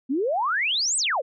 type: exponential two-way sweep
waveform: sine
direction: up then down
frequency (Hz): 245.2 to 8620 to 454.6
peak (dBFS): -21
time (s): 0.09-1.22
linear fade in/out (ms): 20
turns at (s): 0.97
effects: none